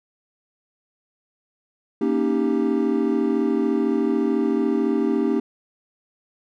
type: chord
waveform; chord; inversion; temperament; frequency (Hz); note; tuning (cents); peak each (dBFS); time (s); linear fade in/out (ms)
triangle; Eb dominant seventh; second; equal with one note detuned; 233.1 / 277.2 / 311.1 / 394.3; Bb3 / Db4 / Eb4 / G4; 0 / 0 / 0 / +10; -22; 2.01-5.4; 5
effects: none